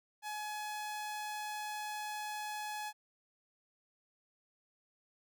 sawtooth tone, 845 Hz, G#5, 30 cents sharp, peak -35 dBFS, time 0.22-2.93 s, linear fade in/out 50 ms, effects none

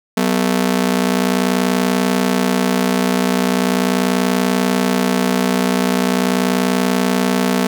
sawtooth ring-modulated tone, 219.7 Hz, A3, 2 cents flat, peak -7 dBFS, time 0.17-7.67 s, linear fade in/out 0 ms, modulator 30.2 Hz, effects none

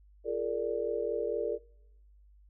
sine chord, Bb dominant seventh, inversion second, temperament equal with one note detuned, 349.2 / 421.8 / 466.2 / 587.3 Hz, F4 / Ab4 / Bb4 / D5, 0 / +27 / 0 / 0 cents, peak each -39 / -34 / -33 / -36 dBFS, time 0.24-1.59 s, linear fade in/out 50 ms, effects noise-tail reverb RT60 0.9 s tail -24 dB re dry + added 50 Hz sine -56 dBFS peak until 2.49 s

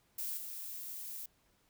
violet noise with level steps, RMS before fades -39 / -44 dBFS, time 0.18-1.26 s, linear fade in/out 5 ms, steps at 0.37 s, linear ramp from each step 5 ms, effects pink hiss -72 dBFS RMS until 1.69 s

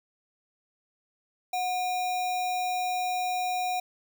sine tone with sample-and-hold, 730 Hz, F#5, 24 cents flat, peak -26 dBFS, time 1.53-3.8 s, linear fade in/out 5 ms, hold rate 3150 Hz, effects none

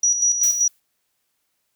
sine tone with tremolo, 5820 Hz, F#8, 29 cents flat, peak -14 dBFS, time 0.03-0.68 s, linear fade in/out 5 ms, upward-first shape square, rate 5.2 Hz, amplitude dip 55%
blue noise with exponential decay, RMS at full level -27 dBFS, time 0.43-0.8 s, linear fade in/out 5 ms, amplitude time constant 80 ms
effects white hiss -72 dBFS RMS until 1.75 s

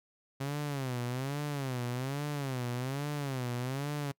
sawtooth tone with vibrato, 133.9 Hz, C3, 40 cents sharp, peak -29 dBFS, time 0.4-4.12 s, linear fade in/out 10 ms, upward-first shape sine, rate 1.2 Hz, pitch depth 170 cents each way, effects noise-tail reverb RT60 0.1 s tail -26 dB re dry

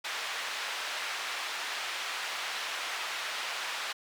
white band-pass noise, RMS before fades -36 dBFS, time 0.04-3.93 s, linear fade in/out 10 ms, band 810 to 3200 Hz, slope 12 dB/octave, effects none

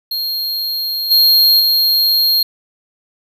square tone with level steps, 4234 Hz, C8, 20 cents sharp, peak -18 / -8 / -11 dBFS, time 0.11-2.43 s, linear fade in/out 5 ms, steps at 1.1 / 1.59 s, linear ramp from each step 20 ms, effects none

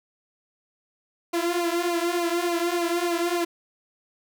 sawtooth tone with flanger, 344.6 Hz, F4, 23 cents flat, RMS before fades -25 dBFS, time 1.33-3.45 s, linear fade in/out 10 ms, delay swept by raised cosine 0.56 to 4.16 ms, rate 3.4 Hz, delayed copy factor -0.85, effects none

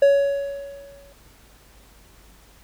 triangle tone with exponential decay, 560 Hz, C#5, 18 cents sharp, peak -8 dBFS, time 0.02-1.13 s, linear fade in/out 5 ms, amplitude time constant 240 ms, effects added 50 Hz sine -53 dBFS peak until 2.63 s + pink hiss -53 dBFS RMS until 2.63 s

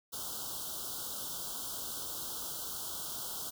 white band-stop noise, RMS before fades -40 dBFS, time 0.12-3.51 s, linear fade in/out 20 ms, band 1500 to 3000 Hz, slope 96 dB/octave, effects none

